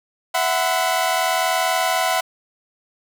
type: chord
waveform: sawtooth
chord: E suspended second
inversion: none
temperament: equal with one note detuned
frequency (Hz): 659.3 / 740 / 1010.9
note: E5 / F#5 / B5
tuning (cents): 0 / 0 / +40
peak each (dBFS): -19 / -17 / -20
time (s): 0.34-2.21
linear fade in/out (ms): 10
effects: none